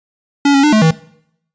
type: tone with pitch steps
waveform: square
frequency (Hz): 283.2 / 275.8 / 298.9 / 215.8 / 160.7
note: C#4 / C#4 / D4 / A3 / E3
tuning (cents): +37 / -9 / +31 / -33 / -44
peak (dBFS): -8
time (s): 0.45-0.91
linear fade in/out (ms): 5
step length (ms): 92
effects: noise-tail reverb RT60 0.7 s tail -20 dB re dry + resampled to 16000 Hz